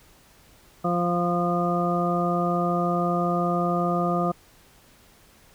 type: harmonic tone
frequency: 174.61 Hz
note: F3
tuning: in tune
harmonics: 1 / 2 / 3 / 4 / 6 / 7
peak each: -25 / -29 / -30 / -27 / -40 / -28 dBFS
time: 0.84-4.32 s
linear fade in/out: 10 ms
effects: pink hiss -55 dBFS RMS until 5.54 s